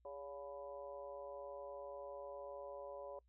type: harmonic tone with a mistuned harmonic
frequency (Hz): 141.7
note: C#3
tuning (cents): +38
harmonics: 3 / 4 / 5 / 6 / 7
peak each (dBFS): -55 / -48 / -58 / -63 / -56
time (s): 0.05-3.19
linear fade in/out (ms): 2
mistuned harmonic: 3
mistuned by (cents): -71
effects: noise-tail reverb RT60 0.1 s tail -25 dB re dry + added 60 Hz sine -70 dBFS peak until 3.28 s